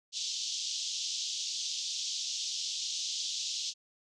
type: band-pass noise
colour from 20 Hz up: white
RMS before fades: -36 dBFS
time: 0.12-3.74 s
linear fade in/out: 50 ms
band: 3100 to 6600 Hz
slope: 48 dB/octave
effects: none